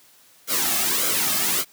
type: noise with flanger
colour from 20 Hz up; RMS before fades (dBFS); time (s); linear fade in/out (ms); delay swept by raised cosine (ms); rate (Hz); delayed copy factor
white; -22; 0.47-1.65; 50; 1.1 to 2.1; 1.7; -0.7
effects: white hiss -54 dBFS RMS until 1.72 s + high-pass 100 Hz 12 dB/octave